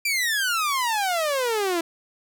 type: exponential sweep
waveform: sawtooth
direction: down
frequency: 2394 to 327 Hz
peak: -18 dBFS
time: 0.05-1.81 s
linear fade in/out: 5 ms
effects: none